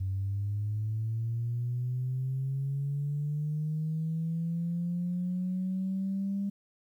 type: linear sweep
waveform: sine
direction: up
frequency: 94 to 200.1 Hz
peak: -28 dBFS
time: 0-6.5 s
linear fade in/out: 10 ms
effects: tanh soft clip ceiling -24 dBFS + 11-bit